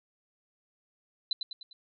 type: tone with echo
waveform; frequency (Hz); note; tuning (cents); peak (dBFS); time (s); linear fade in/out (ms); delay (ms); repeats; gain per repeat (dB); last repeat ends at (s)
sine; 4014; B7; +27; -25; 1.31-1.33; 2; 100; 4; -6; 1.73
effects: none